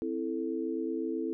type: chord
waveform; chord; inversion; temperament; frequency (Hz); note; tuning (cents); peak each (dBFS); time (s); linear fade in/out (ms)
sine; A minor; first; equal; 261.6 / 329.6 / 440; C4 / E4 / A4; 0 / 0 / 0; -36 / -33 / -36; 0.02-1.33; 0
effects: none